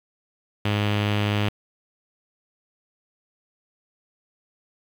sawtooth tone with low-pass filter, 103.83 Hz, G#2, in tune, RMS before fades -23 dBFS, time 0.65-1.49 s, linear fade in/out 5 ms, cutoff 3000 Hz, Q 3.2, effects 7-bit

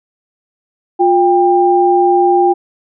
sine tone pair together, 354.6 / 795 Hz, F4 / G5, +26 / +24 cents, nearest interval octave + major second, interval 1398 cents, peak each -10 dBFS, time 0.99-2.54 s, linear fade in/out 20 ms, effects none

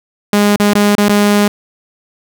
sawtooth tone with dropouts, 205.7 Hz, G#3, 16 cents flat, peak -4 dBFS, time 0.33-1.48 s, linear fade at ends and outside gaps 2 ms, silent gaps 0.561-0.599 / 0.735-0.752 / 0.952-0.98 / 1.085-1.094 s, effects none

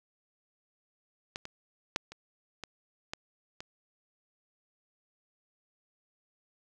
clicks, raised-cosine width 0.2 ms, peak -19 / -24 / -11 / -28 / -22 / -18 / -24 dBFS, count 7, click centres 1.359 / 1.454 / 1.961 / 2.12 / 2.637 / 3.135 / 3.605 s, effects none

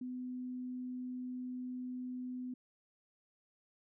sine tone, 251.6 Hz, B3, 32 cents sharp, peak -39 dBFS, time 0.01-2.54 s, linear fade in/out 5 ms, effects none

